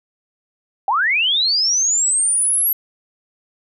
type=linear sweep; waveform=sine; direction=up; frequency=734 to 11720 Hz; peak=-14 dBFS; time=0.88-2.73 s; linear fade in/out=2 ms; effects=none